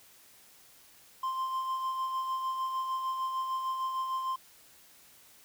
triangle tone with tremolo, 1046.5 Hz, C6, in tune, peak -27 dBFS, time 1.23-4.36 s, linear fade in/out 5 ms, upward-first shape sine, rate 6.6 Hz, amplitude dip 40%, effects white hiss -58 dBFS RMS until 5.44 s

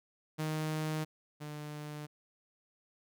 sawtooth tone pair in turn, 155.56 / 149.61 Hz, D#3 / D3, 0 / +32 cents, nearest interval minor second, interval 68 cents, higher first, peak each -29 / -37 dBFS, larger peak first, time 0.38-1.05 / 1.4-2.07 s, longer neither, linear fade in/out 20 ms, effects none

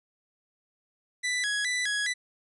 sawtooth tone with vibrato, 1820 Hz, A#6, 42 cents flat, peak -23 dBFS, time 1.23-2.14 s, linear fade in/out 20 ms, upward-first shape square, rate 2.4 Hz, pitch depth 150 cents each way, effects resampled to 24000 Hz

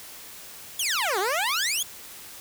15% pulse exponential two-way sweep, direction down then up, 3526 to 356.5 to 3489 Hz, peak -17 dBFS, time 0.79-1.83 s, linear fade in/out 5 ms, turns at 1.19 s, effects white hiss -43 dBFS RMS until 2.4 s

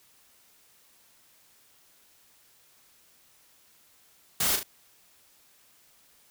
white noise with echo, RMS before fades -26 dBFS, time 4.4-4.56 s, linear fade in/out 5 ms, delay 36 ms, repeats 2, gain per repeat -6 dB, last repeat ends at 4.632 s, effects white hiss -61 dBFS RMS until 6.3 s

